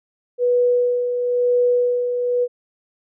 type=tone with tremolo; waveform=sine; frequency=490 Hz; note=B4; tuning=14 cents flat; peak=-13 dBFS; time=0.38-2.48 s; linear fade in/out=50 ms; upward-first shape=sine; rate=1 Hz; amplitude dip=50%; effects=none